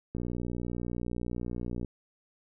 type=click train; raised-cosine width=3 ms; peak=-22 dBFS; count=103; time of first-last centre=0.15-1.847 s; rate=60.1 Hz; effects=none